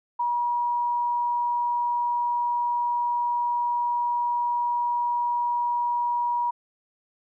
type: tone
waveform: sine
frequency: 960 Hz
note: B5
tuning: 49 cents flat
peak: -22 dBFS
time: 0.19-6.51 s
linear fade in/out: 10 ms
effects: none